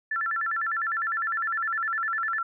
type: tone with vibrato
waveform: sine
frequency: 1543 Hz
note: G6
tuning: 28 cents flat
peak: -25 dBFS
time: 0.11-2.43 s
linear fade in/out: 5 ms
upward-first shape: square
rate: 9.9 Hz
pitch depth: 220 cents each way
effects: none